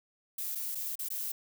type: noise with dropouts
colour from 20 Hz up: violet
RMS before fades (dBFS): -36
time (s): 0.38-1.32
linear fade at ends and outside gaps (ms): 5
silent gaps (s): 0.551-0.554 / 0.749-0.753 / 0.955-0.991 / 1.087-1.103
effects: none